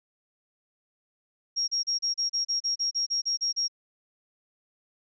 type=tone bursts; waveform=sine; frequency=5588 Hz; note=F8; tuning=in tune; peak=-24 dBFS; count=14; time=1.56-3.682 s; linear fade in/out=20 ms; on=120 ms; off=34 ms; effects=none